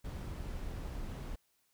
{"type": "noise", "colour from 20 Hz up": "brown", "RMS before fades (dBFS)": -41, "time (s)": [0.04, 1.36], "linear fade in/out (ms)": 10, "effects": ["white hiss -75 dBFS RMS until 1.73 s"]}